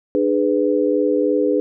sine chord, G# diminished, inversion second, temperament just, 299 / 415.3 / 498.4 Hz, D4 / G#4 / B4, +31 / 0 / +16 cents, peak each -19 dBFS, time 0.15-1.6 s, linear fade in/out 0 ms, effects none

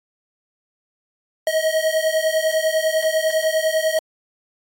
square beating tone pair, 629 / 639 Hz, D#5 / D#5, +19 / +46 cents, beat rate 10 Hz, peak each -21 dBFS, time 1.47-3.99 s, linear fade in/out 2 ms, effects AAC 64 kbps

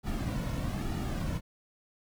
brown noise with flanger, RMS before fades -33 dBFS, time 0.03-1.41 s, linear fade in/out 50 ms, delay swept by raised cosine 1.9 to 2.53 ms, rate 1.1 Hz, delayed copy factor -0.65, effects none

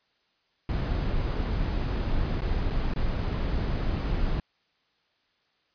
brown noise with dropouts, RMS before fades -27 dBFS, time 0.69-4.4 s, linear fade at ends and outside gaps 1 ms, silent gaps 2.408-2.419 / 2.702-2.706 / 2.937-2.961 s, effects white hiss -70 dBFS RMS until 5.74 s + resampled to 11025 Hz

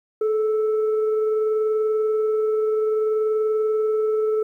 sine tone with frequency modulation, 432.2 Hz, A4, 31 cents flat, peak -18 dBFS, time 0.21-4.43 s, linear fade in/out 5 ms, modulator 885 Hz, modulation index 0.25, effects 10-bit

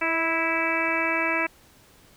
harmonic tone with a mistuned harmonic, 328.8 Hz, E4, 4 cents flat, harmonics 1 / 2 / 3 / 4 / 5 / 6 / 7 / 8, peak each -31 / -31 / -31 / -32 / -31 / -31 / -27 / -31 dBFS, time 0.01-1.47 s, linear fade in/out 10 ms, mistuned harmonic 2, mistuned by -25 cents, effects pink hiss -55 dBFS RMS until 2.16 s

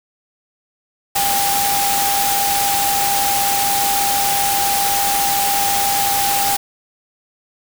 sine tone in noise, 800 Hz, G5, 35 cents sharp, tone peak -18 dBFS, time 1.15-6.57 s, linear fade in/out 10 ms, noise white, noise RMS -19 dBFS, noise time 1.15-6.57 s, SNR -2 dB, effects none

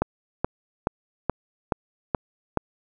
click train, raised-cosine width 1 ms, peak -7 dBFS, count 7, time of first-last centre 0.02-2.573 s, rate 2.35 Hz, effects none

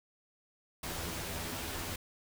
pink noise with comb filter, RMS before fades -39 dBFS, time 0.83-1.96 s, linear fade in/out 5 ms, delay 12 ms, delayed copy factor +0.65, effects none

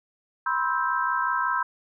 sine chord, C major seventh, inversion third, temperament just, 981.1 / 1046.5 / 1308.1 / 1569.8 Hz, B5 / C6 / E6 / G6, -12 / 0 / -14 / +2 cents, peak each -28 dBFS, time 0.46-1.63 s, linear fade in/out 5 ms, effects none

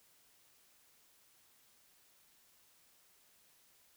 silence, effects white hiss -68 dBFS RMS until 3.96 s

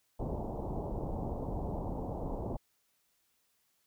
pink low-pass noise, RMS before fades -37 dBFS, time 0.19-2.57 s, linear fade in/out 10 ms, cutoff 910 Hz, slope 48 dB/octave, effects white hiss -75 dBFS RMS until 3.86 s

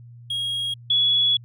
triangle / sine tone pair in turn, 3283 / 3381 Hz, G#7 / G#7, -21 / +30 cents, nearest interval minor second, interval 51 cents, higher second, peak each -22 / -16 dBFS, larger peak second, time 0.3-0.74 / 0.9-1.37 s, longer second, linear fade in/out 5 ms, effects added 119 Hz sine -41 dBFS peak until 1.44 s

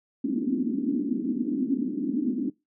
pink band-pass noise, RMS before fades -27 dBFS, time 0.24-2.5 s, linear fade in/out 5 ms, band 230 to 300 Hz, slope 48 dB/octave, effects noise-tail reverb RT60 0.2 s tail -21 dB re dry

